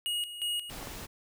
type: tone with tremolo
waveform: square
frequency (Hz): 2880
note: F#7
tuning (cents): -47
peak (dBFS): -30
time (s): 0.06-0.7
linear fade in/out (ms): 0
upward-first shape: square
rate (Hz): 2.8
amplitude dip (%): 70
type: noise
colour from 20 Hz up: pink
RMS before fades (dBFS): -42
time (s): 0.69-1.07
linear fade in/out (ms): 20
type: clicks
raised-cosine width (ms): 1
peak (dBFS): -27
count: 2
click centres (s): 0.828 / 0.872
effects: none